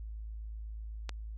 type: click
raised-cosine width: 0.2 ms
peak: -21 dBFS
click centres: 1.093 s
effects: added 54 Hz sine -39 dBFS peak until 1.37 s + AAC 64 kbps